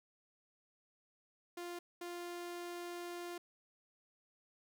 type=tone bursts at uneven times; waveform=sawtooth; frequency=349.2 Hz; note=F4; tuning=in tune; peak=-39 dBFS; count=2; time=1.57-1.79 / 2.01-3.38 s; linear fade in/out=5 ms; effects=none